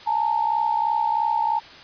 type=tone pair together; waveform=sine; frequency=849 / 912 Hz; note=G#5 / A#5; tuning=+38 / -38 cents; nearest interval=minor second; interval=124 cents; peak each=-23 / -21 dBFS; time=0.06-1.6 s; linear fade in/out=20 ms; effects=white hiss -43 dBFS RMS until 1.83 s + resampled to 11025 Hz